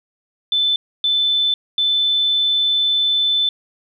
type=tone bursts at uneven times; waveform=sine; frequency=3520 Hz; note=A7; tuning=in tune; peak=-14 dBFS; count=3; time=0.52-0.76 / 1.04-1.54 / 1.78-3.49 s; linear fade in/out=2 ms; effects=9-bit